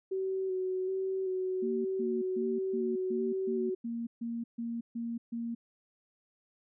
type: tone with vibrato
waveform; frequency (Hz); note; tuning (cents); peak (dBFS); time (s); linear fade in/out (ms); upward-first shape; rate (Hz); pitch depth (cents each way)
sine; 376.6; F#4; +31; -30; 0.11-3.75; 10; square; 1.3; 19
type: tone bursts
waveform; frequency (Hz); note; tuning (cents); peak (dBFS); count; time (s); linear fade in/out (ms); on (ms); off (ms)
sine; 233.1; A#3; 0; -33; 11; 1.62-5.55; 10; 230; 140
effects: none